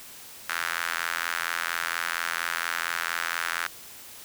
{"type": "tone with high-pass filter", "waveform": "sawtooth", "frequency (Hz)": 84.3, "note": "E2", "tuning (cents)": 39, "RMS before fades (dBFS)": -30, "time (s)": [0.49, 3.67], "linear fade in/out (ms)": 0, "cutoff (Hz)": 1500, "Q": 2.8, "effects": ["white hiss -45 dBFS RMS until 4.24 s"]}